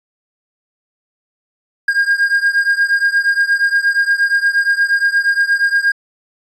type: beating tone pair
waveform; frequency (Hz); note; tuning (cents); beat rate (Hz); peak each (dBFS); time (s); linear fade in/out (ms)
triangle; 1615 / 1623.5; G#6 / G#6; -49 / -40; 8.5; -12 / -14; 1.88-5.92; 5
effects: resampled to 24000 Hz